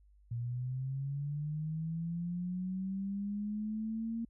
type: linear sweep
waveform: sine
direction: up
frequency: 116.4 to 231.1 Hz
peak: -34 dBFS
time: 0.31-4.25 s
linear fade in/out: 5 ms
effects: added 50 Hz sine -60 dBFS peak until 4.29 s